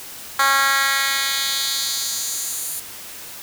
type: tone with high-pass filter sweep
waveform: 10% pulse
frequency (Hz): 273.4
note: C#4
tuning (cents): -24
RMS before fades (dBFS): -21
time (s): 0.39-2.8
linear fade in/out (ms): 5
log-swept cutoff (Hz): 1200 to 9900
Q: 1.5
effects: white hiss -36 dBFS RMS until 3.42 s